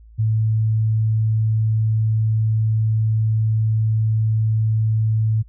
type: tone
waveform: sine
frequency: 110 Hz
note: A2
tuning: in tune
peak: -15 dBFS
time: 0.18-5.43 s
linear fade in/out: 20 ms
effects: added 55 Hz sine -42 dBFS peak until 5.48 s